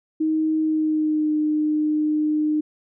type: tone with pitch glide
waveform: sine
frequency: 314.1 to 304.6 Hz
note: D#4 to D#4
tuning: +16 to -37 cents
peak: -18 dBFS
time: 0.2-2.61 s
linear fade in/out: 10 ms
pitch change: -53 cents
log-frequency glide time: 0.6-1.34 s
effects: none